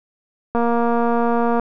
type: click train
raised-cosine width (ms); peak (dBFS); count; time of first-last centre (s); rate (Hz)
1; -7; 247; 0.55-1.597; 235
effects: none